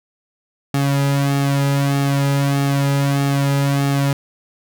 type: tone with flanger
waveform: sawtooth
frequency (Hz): 139.8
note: C#3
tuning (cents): +15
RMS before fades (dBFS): -17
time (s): 0.74-4.13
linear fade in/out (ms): 2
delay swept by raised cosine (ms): 2 to 2.74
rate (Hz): 1.6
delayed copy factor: -0.8
effects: none